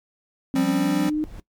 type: linear sweep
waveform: sine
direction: up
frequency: 265.3 to 309.2 Hz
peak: -20 dBFS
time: 0.54-1.24 s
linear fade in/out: 0 ms
type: chord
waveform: square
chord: F suspended second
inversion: none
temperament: equal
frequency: 174.61 / 196 / 261.6 Hz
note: F3 / G3 / C4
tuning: 0 / 0 / 0 cents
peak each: -27 dBFS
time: 0.55-1.1 s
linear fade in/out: 10 ms
type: noise with exponential growth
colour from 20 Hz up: brown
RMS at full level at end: -34 dBFS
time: 0.71-1.4 s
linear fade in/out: 2 ms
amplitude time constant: 150 ms
effects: noise-tail reverb RT60 0.1 s tail -18 dB re dry + MP3 96 kbps